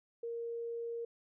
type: tone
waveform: sine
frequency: 466.2 Hz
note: A#4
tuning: in tune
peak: -37 dBFS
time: 0.23-1.05 s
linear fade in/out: 5 ms
effects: none